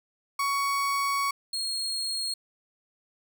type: tone pair in turn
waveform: 35% pulse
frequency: 1118 / 4269 Hz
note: C#6 / C8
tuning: +14 / +34 cents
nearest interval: octave + major seventh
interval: 2320 cents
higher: second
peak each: -23 / -27 dBFS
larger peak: first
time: 0.39-1.31 / 1.53-2.34 s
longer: first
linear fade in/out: 5 ms
effects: none